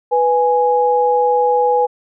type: tone pair together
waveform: sine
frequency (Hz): 493.9 / 831.2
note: B4 / G#5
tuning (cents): 0 / +1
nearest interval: major sixth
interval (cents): 901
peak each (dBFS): -14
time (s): 0.11-1.87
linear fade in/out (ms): 20
effects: none